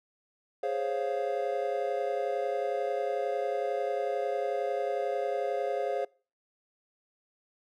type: chord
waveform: triangle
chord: Db major seventh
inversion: second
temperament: equal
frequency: 415.3 / 523.3 / 554.4 / 698.5 Hz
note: Ab4 / C5 / Db5 / F5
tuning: 0 / 0 / 0 / 0 cents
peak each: -32 dBFS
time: 0.63-6.05 s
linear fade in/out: 5 ms
effects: noise-tail reverb RT60 0.4 s tail -25 dB re dry

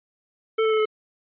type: tone with pitch steps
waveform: square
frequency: 443.3 / 439.2 / 435.2 / 431.2 Hz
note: A4 / A4 / A4 / A4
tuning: +13 / -3 / -19 / -35 cents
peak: -19 dBFS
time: 0.58-0.856 s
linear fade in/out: 10 ms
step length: 69 ms
effects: resampled to 8000 Hz

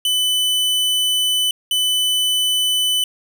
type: tone pair in turn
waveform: 45% pulse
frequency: 3000 / 3000 Hz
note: F#7 / F#7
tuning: +23 / +23 cents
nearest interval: unison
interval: 0 cents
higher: neither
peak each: -15 dBFS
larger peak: neither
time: 0.05-1.51 / 1.71-3.04 s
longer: first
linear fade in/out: 2 ms
effects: none

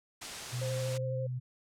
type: noise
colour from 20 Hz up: white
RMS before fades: -40 dBFS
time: 0.21-0.98 s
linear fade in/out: 10 ms
type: tone with pitch glide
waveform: sine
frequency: 123.47 to 125.99 Hz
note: B2 to B2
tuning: 0 to +35 cents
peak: -33 dBFS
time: 0.52-1.4 s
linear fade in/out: 20 ms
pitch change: +35 cents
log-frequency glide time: 0.67-1.12 s
type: tone with vibrato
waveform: sine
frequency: 523.3 Hz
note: C5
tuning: in tune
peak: -35 dBFS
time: 0.61-1.27 s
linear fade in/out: 10 ms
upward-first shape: sine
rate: 12 Hz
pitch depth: 15 cents each way
effects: low-pass 8000 Hz 12 dB/octave

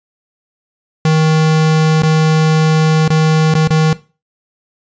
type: tone with dropouts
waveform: square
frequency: 157.4 Hz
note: D#3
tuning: 20 cents sharp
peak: -9 dBFS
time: 1.05-3.93 s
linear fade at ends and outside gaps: 2 ms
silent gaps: 2.021-2.033 / 3.079-3.102 / 3.54-3.551 / 3.675-3.705 s
effects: noise-tail reverb RT60 0.3 s tail -17 dB re dry + resampled to 16000 Hz

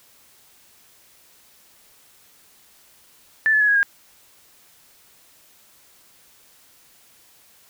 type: tone with pitch steps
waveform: sine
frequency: 1760 / 1724.8 / 1690.3 / 1656.4 / 1623.3 Hz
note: A6 / A6 / G#6 / G#6 / G#6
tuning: 0 / -35 / +30 / -5 / -40 cents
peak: -14 dBFS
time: 3.46-3.83 s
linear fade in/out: 0 ms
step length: 74 ms
effects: white hiss -54 dBFS RMS until 7.69 s

